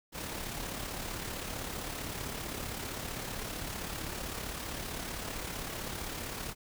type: noise with amplitude modulation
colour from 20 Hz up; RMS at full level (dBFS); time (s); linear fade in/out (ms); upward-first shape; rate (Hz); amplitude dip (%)
pink; -37; 0.12-6.55; 50; sine; 35.5; 45
effects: none